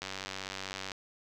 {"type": "click train", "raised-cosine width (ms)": 0.2, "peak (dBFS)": -20, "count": 87, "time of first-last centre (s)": [0.02, 0.918], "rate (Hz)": 95.8, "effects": []}